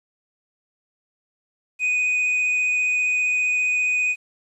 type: tone with vibrato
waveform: triangle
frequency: 2489 Hz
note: D#7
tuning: in tune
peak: -17 dBFS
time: 1.79-4.16 s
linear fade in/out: 50 ms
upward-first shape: sine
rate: 15 Hz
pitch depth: 11 cents each way
effects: resampled to 24000 Hz + 9-bit